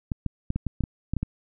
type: clicks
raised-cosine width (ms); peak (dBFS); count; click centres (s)
5; -14; 10; 0.118 / 0.263 / 0.504 / 0.56 / 0.667 / 0.807 / 0.838 / 1.136 / 1.167 / 1.23
effects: none